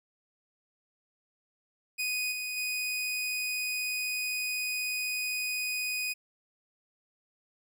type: tone with level steps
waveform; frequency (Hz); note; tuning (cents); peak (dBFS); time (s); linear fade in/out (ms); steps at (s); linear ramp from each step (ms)
sawtooth; 2489; D#7; 0; -26 / -30 / -27; 1.98-6.14; 20; 2.31 / 2.56; 20
effects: none